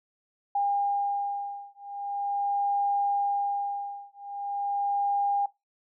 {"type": "beating tone pair", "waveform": "sine", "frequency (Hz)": [806, 806.42], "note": ["G5", "G5"], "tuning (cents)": [48, 49], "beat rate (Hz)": 0.42, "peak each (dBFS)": -29, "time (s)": [0.55, 5.46], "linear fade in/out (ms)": 5, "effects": ["noise-tail reverb RT60 0.2 s tail -20 dB re dry"]}